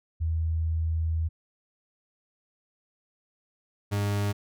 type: tone pair in turn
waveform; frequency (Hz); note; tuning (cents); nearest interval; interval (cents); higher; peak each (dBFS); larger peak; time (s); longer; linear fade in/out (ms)
sine / 40% pulse; 80.9 / 101.93; E2 / G#2; -32 / -32; major third; 400; second; -24; neither; 0.2-1.29 / 3.91-4.33; first; 20
effects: none